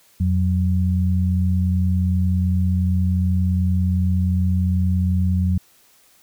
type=tone pair together; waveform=sine; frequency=86.98 / 184.3 Hz; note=F2 / F#3; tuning=-6 / -7 cents; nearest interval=octave + minor second; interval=1299 cents; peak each=-17 / -21 dBFS; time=0.2-5.58 s; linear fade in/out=5 ms; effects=white hiss -55 dBFS RMS until 6.22 s